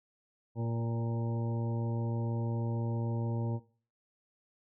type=harmonic tone with a mistuned harmonic; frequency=115.8 Hz; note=A#2; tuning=11 cents flat; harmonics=1 / 2 / 3 / 4 / 5 / 7 / 8; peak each=-32 / -38 / -42 / -44 / -46 / -49 / -50 dBFS; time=0.55-3.6 s; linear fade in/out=50 ms; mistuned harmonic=4; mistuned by=+21 cents; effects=noise-tail reverb RT60 0.4 s tail -17 dB re dry